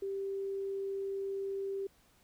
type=tone; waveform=sine; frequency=392 Hz; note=G4; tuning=in tune; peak=-34 dBFS; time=0.02-1.87 s; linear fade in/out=5 ms; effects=pink hiss -67 dBFS RMS until 2.23 s